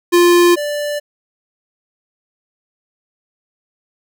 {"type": "tone pair in turn", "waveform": "square", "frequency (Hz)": [349.2, 587.3], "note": ["F4", "D5"], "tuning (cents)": [0, 0], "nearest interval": "major sixth", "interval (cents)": 900, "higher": "second", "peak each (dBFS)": [-8, -19], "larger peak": "first", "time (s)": [[0.12, 0.56], [0.56, 1]], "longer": "neither", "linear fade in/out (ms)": 20, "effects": []}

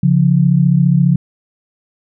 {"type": "tone pair together", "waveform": "sine", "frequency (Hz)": [139.94, 174.61], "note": ["C#3", "F3"], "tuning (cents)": [17, 0], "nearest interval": "major third", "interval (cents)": 383, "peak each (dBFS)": -11, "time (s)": [0.03, 1.16], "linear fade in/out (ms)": 5, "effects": []}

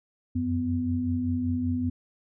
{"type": "tone cluster", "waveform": "sine", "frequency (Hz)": [87.8, 93, 250.4], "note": ["F2", "F#2", "B3"], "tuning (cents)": [10, 9, 24], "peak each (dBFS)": [-35, -30, -26], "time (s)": [0.35, 1.9], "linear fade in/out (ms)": 10, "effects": []}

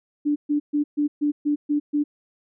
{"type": "tone bursts", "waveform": "sine", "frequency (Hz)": 293.7, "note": "D4", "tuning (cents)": 0, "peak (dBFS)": -18, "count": 8, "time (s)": [0.25, 2.04], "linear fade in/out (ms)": 20, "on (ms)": 110, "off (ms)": 130, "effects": []}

